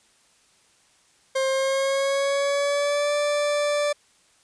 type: tone with pitch glide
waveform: 40% pulse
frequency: 531 to 585.8 Hz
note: C5 to D5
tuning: +25 to -5 cents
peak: -20 dBFS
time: 1.35-3.93 s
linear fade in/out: 10 ms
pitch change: +170 cents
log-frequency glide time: 1.49-3.14 s
effects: white hiss -60 dBFS RMS until 4.43 s + resampled to 22050 Hz